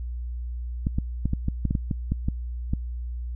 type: clicks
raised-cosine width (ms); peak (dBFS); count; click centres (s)
5; -12; 12; 0.869 / 0.985 / 1.256 / 1.334 / 1.484 / 1.653 / 1.709 / 1.752 / 1.912 / 2.12 / 2.285 / 2.735
effects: added 60 Hz sine -29 dBFS peak until 3.35 s